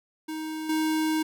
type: tone with level steps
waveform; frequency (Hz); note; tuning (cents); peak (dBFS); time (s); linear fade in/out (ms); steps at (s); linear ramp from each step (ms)
square; 313.8; D#4; +15; -32 / -24; 0.28-1.23; 10; 0.69; 5
effects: none